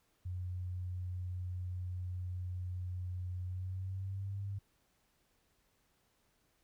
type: tone with pitch glide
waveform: sine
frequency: 90.5 to 99.26 Hz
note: F#2 to G2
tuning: -38 to +22 cents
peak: -37 dBFS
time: 0.25-4.59 s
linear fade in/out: 10 ms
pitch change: +160 cents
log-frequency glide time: 3.42-4.39 s
effects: pink hiss -75 dBFS RMS until 6.63 s